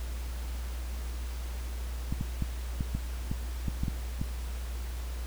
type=clicks; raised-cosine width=5 ms; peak=-18 dBFS; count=10; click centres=2.125 / 2.211 / 2.423 / 2.808 / 2.95 / 3.315 / 3.683 / 3.835 / 3.882 / 4.215 s; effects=added 60 Hz sine -33 dBFS peak until 5.26 s + pink hiss -47 dBFS RMS until 5.26 s